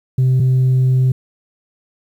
sine tone pair in turn, 129.2 / 129.2 Hz, C3 / C3, -21 / -21 cents, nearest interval unison, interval 0 cents, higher neither, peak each -8 dBFS, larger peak neither, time 0.18-0.4 / 0.4-1.12 s, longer second, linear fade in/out 5 ms, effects tanh soft clip ceiling -9 dBFS + 8-bit

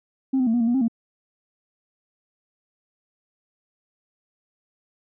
sine tone with pitch steps, 265.7 / 254.6 / 225 / 241.2 / 228.7 / 240.2 / 266.3 / 229.9 Hz, C4 / C4 / A3 / B3 / A#3 / B3 / C4 / A#3, +27 / -47 / +39 / -41 / -33 / -48 / +31 / -24 cents, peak -16 dBFS, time 0.33-0.882 s, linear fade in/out 10 ms, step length 69 ms, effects tanh soft clip ceiling -15 dBFS

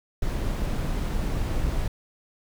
brown noise, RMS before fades -26 dBFS, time 0.22-1.88 s, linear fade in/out 5 ms, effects none

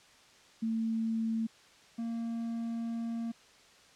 sine / triangle tone pair in turn, 224.7 / 230.6 Hz, A3 / A#3, +37 / -19 cents, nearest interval unison, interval 44 cents, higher second, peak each -29 / -31 dBFS, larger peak first, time 0.62-1.47 / 1.98-3.32 s, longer second, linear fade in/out 10 ms, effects white hiss -59 dBFS RMS until 3.95 s + low-pass 6000 Hz 12 dB/octave

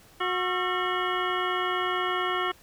harmonic tone with a mistuned harmonic, 364.4 Hz, F#4, 26 cents flat, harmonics 1 / 2 / 3 / 4 / 5 / 6 / 8 / 9, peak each -31 / -34 / -31 / -31 / -34 / -37 / -36 / -40 dBFS, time 0.2-2.52 s, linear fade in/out 10 ms, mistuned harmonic 4, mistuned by -130 cents, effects pink hiss -55 dBFS RMS until 2.62 s

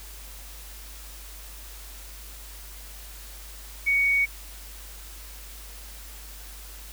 sine tone, 2236 Hz, C#7, 14 cents sharp, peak -19 dBFS, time 3.86-4.26 s, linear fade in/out 20 ms, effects added 50 Hz sine -42 dBFS peak until 6.92 s + white hiss -45 dBFS RMS until 6.92 s

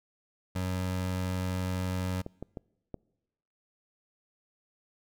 25% pulse tone, 92 Hz, F#2, 9 cents flat, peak -26 dBFS, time 0.55-2.22 s, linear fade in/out 10 ms
clicks, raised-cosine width 2 ms, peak -24 dBFS, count 4, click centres 2.264 / 2.426 / 2.572 / 2.943 s
effects noise-tail reverb RT60 1.0 s tail -26 dB re dry

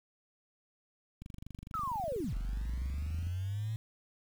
click train, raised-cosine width 5 ms, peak -33 dBFS, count 51, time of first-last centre 1.22-3.269 s, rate 24.4 Hz
sine linear two-way sweep, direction down then up, 1343 to 38.89 to 112.9 Hz, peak -33 dBFS, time 1.74-3.76 s, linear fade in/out 0 ms, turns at 2.35 s
effects 9-bit

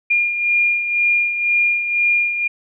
sine beating tone pair, 2413 / 2415 Hz, D7 / D7, +46 / +48 cents, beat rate 2 Hz, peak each -15 / -23 dBFS, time 0.1-2.48 s, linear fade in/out 10 ms, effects none

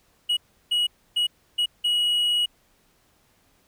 triangle tone bursts at uneven times, 2909 Hz, F#7, 30 cents flat, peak -18 dBFS, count 5, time 0.29-0.37 / 0.71-0.87 / 1.16-1.27 / 1.58-1.66 / 1.84-2.46 s, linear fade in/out 10 ms, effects pink hiss -63 dBFS RMS until 3.67 s

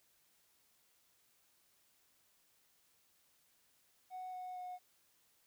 triangle tone with pitch steps, 740 / 733.6 / 727.3 Hz, F#5 / F#5 / F#5, 0 / -15 / -30 cents, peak -40 dBFS, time 4.1-4.79 s, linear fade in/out 50 ms, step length 230 ms, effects tanh soft clip ceiling -39 dBFS + white hiss -73 dBFS RMS until 5.46 s

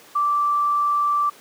sine tone, 1169 Hz, D6, 8 cents flat, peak -17 dBFS, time 0.15-1.3 s, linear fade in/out 10 ms, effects pink hiss -47 dBFS RMS until 1.4 s + high-pass 300 Hz 12 dB/octave

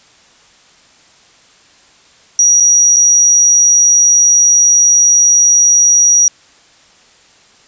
sine tone with dropouts, 5770 Hz, F#8, 44 cents flat, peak -5 dBFS, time 2.39-6.28 s, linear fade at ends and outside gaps 1 ms, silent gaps 2.601-2.605 / 2.962-2.966 s, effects white hiss -46 dBFS RMS until 7.67 s + resampled to 16000 Hz

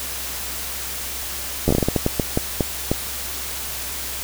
slowing click train, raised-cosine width 2 ms, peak -4 dBFS, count 14, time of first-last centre 1.68-2.915 s, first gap 11 ms, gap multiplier 1.32, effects added 65 Hz sine -38 dBFS peak until 4.23 s + white hiss -29 dBFS RMS until 4.23 s

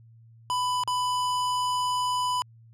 square tone with dropouts, 996 Hz, B5, 14 cents sharp, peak -25 dBFS, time 0.5-2.42 s, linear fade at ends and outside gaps 0 ms, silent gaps 0.836-0.876 s, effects added 114 Hz sine -50 dBFS peak until 2.73 s + low-pass 10000 Hz 12 dB/octave

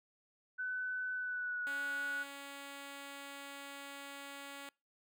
sine tone with pitch glide, 1505 to 1464.7 Hz, F#6 to F#6, +29 to -18 cents, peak -36 dBFS, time 0.58-2.24 s, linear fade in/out 20 ms, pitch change -47 cents, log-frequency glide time 1.14-1.63 s
5% pulse tone, 280 Hz, C#4, 18 cents sharp, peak -35 dBFS, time 1.67-4.69 s, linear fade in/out 0 ms
effects noise-tail reverb RT60 0.3 s tail -26 dB re dry

